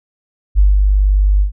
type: tone with ADSR envelope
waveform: sine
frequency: 49.52 Hz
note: G1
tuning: 18 cents sharp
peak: -5 dBFS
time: 0.55-1.52 s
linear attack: 38 ms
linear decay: 170 ms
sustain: -3 dB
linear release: 110 ms
effects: none